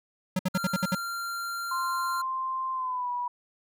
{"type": "tone bursts", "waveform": "square", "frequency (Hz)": 185, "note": "F#3", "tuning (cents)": 0, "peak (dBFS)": -24, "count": 7, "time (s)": [0.36, 0.95], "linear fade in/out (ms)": 5, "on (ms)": 32, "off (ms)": 61}
{"type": "tone", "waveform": "square", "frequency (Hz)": 1383, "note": "F6", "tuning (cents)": -17, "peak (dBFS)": -32, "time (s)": [0.54, 2.22], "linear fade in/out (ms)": 10}
{"type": "tone with pitch glide", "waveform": "sine", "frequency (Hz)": [1046.5, 976.4], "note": ["C6", "B5"], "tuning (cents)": [0, -20], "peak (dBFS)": -28, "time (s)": [1.71, 3.28], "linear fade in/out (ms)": 5, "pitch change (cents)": -120, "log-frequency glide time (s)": [2.73, 3.1]}
{"effects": []}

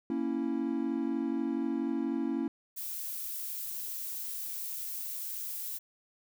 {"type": "chord", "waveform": "triangle", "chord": "A# diminished", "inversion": "none", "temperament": "equal", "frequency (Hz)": [233.1, 277.2, 329.6], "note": ["A#3", "C#4", "E4"], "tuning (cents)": [0, 0, 0], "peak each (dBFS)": [-33, -31, -32], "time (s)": [0.1, 2.48], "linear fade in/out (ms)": 2}
{"type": "noise", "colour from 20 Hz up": "violet", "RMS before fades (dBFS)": -38, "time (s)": [2.76, 5.79], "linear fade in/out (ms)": 20}
{"effects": []}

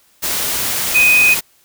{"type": "tone in noise", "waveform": "sine", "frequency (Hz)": 2500, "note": "D#7", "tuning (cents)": 8, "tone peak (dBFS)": -8, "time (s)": [0.94, 1.35], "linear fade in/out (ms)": 20, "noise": "white", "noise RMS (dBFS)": -19, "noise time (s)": [0.22, 1.41], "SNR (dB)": 8, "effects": ["white hiss -54 dBFS RMS until 1.64 s"]}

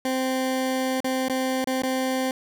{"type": "tone with dropouts", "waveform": "20% pulse", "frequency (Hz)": 260.4, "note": "C4", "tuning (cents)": -8, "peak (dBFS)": -18, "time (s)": [0.05, 2.31], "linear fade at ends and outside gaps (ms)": 2, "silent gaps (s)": [[1.004, 1.044], [1.284, 1.297], [1.644, 1.672], [1.821, 1.834]], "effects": []}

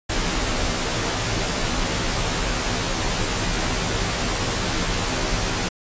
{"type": "noise with comb filter", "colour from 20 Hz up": "pink", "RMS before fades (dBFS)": -23, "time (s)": [0.09, 5.69], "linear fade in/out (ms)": 10, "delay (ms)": 14, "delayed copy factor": -0.95, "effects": ["resampled to 16000 Hz"]}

